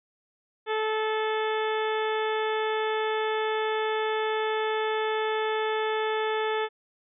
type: harmonic tone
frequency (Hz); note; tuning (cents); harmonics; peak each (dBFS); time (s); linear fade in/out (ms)
435.3; A4; -19; 1 / 2 / 3 / 4 / 5 / 6 / 7 / 8; -27 / -31 / -35 / -35 / -39 / -43 / -44 / -40; 0.66-6.69; 50
effects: none